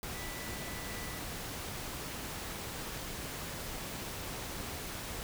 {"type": "tone in noise", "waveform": "sine", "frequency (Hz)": 1975.5, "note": "B6", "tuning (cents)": 0, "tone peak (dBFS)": -48, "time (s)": [0.15, 1.19], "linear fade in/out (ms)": 0, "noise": "pink", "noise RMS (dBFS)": -41, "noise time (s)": [0.03, 5.23], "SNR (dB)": -10, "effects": []}